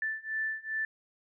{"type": "beating tone pair", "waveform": "sine", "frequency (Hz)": [1760, 1762.5], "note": ["A6", "A6"], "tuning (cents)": [0, 2], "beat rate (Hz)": 2.5, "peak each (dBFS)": [-35, -34], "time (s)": [0.02, 0.85], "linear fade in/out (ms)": 2, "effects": []}